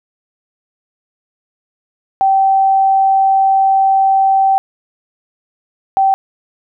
sine tone pair in turn, 775 / 775 Hz, G5 / G5, -20 / -20 cents, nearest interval unison, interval 0 cents, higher neither, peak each -8 dBFS, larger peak neither, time 2.21-4.58 / 5.97-6.14 s, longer first, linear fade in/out 0 ms, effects none

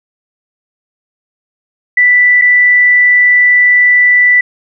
sine tone with dropouts, 1975.5 Hz, B6, in tune, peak -4 dBFS, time 1.97-4.41 s, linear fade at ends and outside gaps 5 ms, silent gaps 2.415-2.419 s, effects none

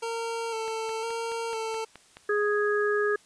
25% pulse tone with vibrato, 452.4 Hz, A4, 48 cents sharp, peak -26 dBFS, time 0.02-1.85 s, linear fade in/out 10 ms, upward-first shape square, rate 0.99 Hz, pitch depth 26 cents each way
click train, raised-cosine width 0.3 ms, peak -27 dBFS, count 8, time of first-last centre 0.68-2.169 s, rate 4.7 Hz
harmonic tone, 415.3 Hz, G#4, in tune, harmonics 1 / 3 / 4, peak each -24 / -32 / -29 dBFS, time 2.29-3.16 s, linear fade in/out 5 ms
effects white hiss -58 dBFS RMS until 3.25 s + resampled to 22050 Hz

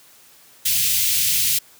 white band-stop noise, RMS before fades -19 dBFS, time 0.65-1.59 s, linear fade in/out 10 ms, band 140 to 2400 Hz, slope 24 dB/octave, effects white hiss -50 dBFS RMS until 1.79 s + high-pass 80 Hz 12 dB/octave

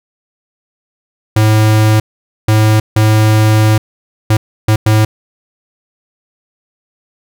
square tone bursts at uneven times, 108.3 Hz, A2, 27 cents flat, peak -7 dBFS, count 6, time 1.36-2 / 2.48-2.8 / 2.96-3.78 / 4.3-4.37 / 4.68-4.76 / 4.86-5.05 s, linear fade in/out 5 ms, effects none

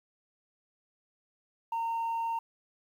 sine tone, 917 Hz, A#5, 29 cents flat, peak -27 dBFS, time 1.72-2.39 s, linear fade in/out 5 ms, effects tanh soft clip ceiling -28 dBFS + 10-bit

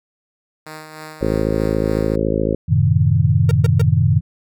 5% pulse tone with tremolo, 155.56 Hz, D#3, in tune, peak -20 dBFS, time 0.66-2.16 s, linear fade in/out 5 ms, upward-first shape sine, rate 3.3 Hz, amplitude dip 45%
harmonic tone, 53.9 Hz, A1, 35 cents flat, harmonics 1 / 2 / 3 / 4 / 5 / 6 / 7 / 8 / 9 / 10, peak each -25 / -25 / -25 / -25 / -25 / -25 / -25 / -25 / -25 / -25 dBFS, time 1.21-2.55 s, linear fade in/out 5 ms
sine chord, F# diminished seventh, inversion none, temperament equal, 92.5 / 110 / 130.81 / 155.56 Hz, F#2 / A2 / C3 / Eb3, 0 / 0 / 0 / 0 cents, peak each -17 dBFS, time 2.68-4.21 s, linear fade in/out 20 ms
45% pulse tone bursts, 462.3 Hz, A#4, 14 cents flat, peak -21 dBFS, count 3, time 3.49-3.816 s, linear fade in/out 2 ms, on 22 ms, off 130 ms
effects none

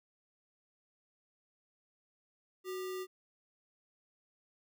sine tone with sample-and-hold, 371.1 Hz, F#4, 5 cents sharp, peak -37 dBFS, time 2.64-3.07 s, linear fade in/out 50 ms, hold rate 1575 Hz, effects none

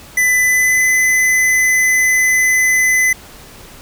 square tone with pitch glide, 2000 to 2020 Hz, B6 to B6, +21 to +39 cents, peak -11 dBFS, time 0.17-3.13 s, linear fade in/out 5 ms, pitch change +18 cents, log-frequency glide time 0.42-0.86 s, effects pink hiss -38 dBFS RMS until 3.81 s

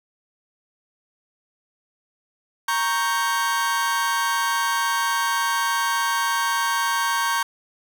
40% pulse chord, G diminished, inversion first, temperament equal, 932.3 / 1108.7 / 1568 Hz, Bb5 / Db6 / G6, 0 / 0 / 0 cents, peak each -24 dBFS, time 2.68-7.43 s, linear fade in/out 5 ms, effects none

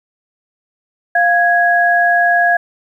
sine tone pair together, 698.5 / 1660.3 Hz, F5 / G#6, 0 / -1 cents, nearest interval octave + minor third, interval 1499 cents, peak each -12 dBFS, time 1.15-2.57 s, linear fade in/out 5 ms, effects 8-bit

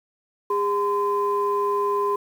sine tone pair together, 406.4 / 1024 Hz, G#4 / C6, -38 / -38 cents, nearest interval octave + major third, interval 1600 cents, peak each -22 dBFS, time 0.5-2.16 s, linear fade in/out 5 ms, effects tanh soft clip ceiling -12 dBFS + 8-bit

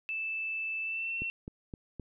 sine tone with pitch glide, 2637 to 2708 Hz, E7 to E7, 0 to +46 cents, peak -32 dBFS, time 0.09-1.3 s, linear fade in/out 0 ms, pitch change +46 cents, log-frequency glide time 0.82-1.18 s
click train, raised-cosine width 3 ms, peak -27 dBFS, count 4, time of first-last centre 1.22-1.997 s, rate 3.86 Hz
effects none

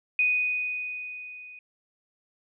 sine tone with level ramp, 2487 Hz, D#7, 1 cent flat, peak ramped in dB -19 to -43 dBFS, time 0.19-1.59 s, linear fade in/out 2 ms, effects none

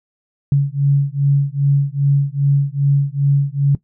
sine beating tone pair, 139.4 / 141.9 Hz, C#3 / C#3, +10 / +41 cents, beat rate 2.5 Hz, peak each -15 dBFS, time 0.52-3.75 s, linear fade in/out 2 ms, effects noise-tail reverb RT60 0.1 s tail -17 dB re dry

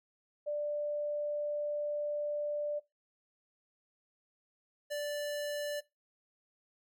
sine / square tone pair in turn, 590 / 585.9 Hz, D5 / D5, +8 / -4 cents, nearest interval unison, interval 12 cents, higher first, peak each -32 / -35 dBFS, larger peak first, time 0.46-2.8 / 4.9-5.81 s, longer first, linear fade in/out 20 ms, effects noise-tail reverb RT60 0.2 s tail -19 dB re dry

